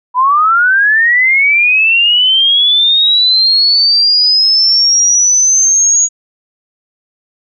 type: linear sweep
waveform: sine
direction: up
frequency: 975 to 6740 Hz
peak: -6 dBFS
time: 0.14-6.09 s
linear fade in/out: 50 ms
effects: none

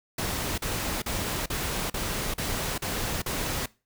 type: noise bursts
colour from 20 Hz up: pink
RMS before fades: -30 dBFS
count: 8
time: 0.18-3.66 s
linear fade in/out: 5 ms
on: 400 ms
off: 40 ms
effects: noise-tail reverb RT60 0.3 s tail -21 dB re dry

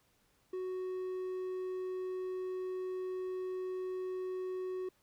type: tone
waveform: triangle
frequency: 370.4 Hz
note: F#4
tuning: 2 cents sharp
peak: -34 dBFS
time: 0.53-4.89 s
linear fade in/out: 5 ms
effects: pink hiss -72 dBFS RMS until 5.02 s

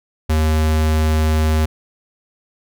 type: tone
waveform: square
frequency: 78.1 Hz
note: D#2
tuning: 7 cents sharp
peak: -14 dBFS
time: 0.29-1.66 s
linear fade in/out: 10 ms
effects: none

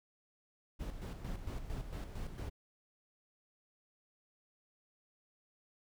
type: noise with tremolo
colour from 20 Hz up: brown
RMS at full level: -40 dBFS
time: 0.79-2.5 s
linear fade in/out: 20 ms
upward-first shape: square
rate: 4.4 Hz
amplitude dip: 55%
effects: none

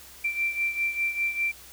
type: beating tone pair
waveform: sine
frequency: 2349 / 2354 Hz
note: D7 / D7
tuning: 0 / +3 cents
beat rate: 5 Hz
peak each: -26 / -31 dBFS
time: 0.24-1.52 s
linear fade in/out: 10 ms
effects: added 64 Hz sine -57 dBFS peak until 1.72 s + white hiss -48 dBFS RMS until 1.72 s

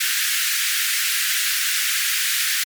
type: high-pass noise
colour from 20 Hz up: pink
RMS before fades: -21 dBFS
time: 0-2.64 s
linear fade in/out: 10 ms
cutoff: 1500 Hz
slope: 48 dB/octave
effects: MP3 96 kbps

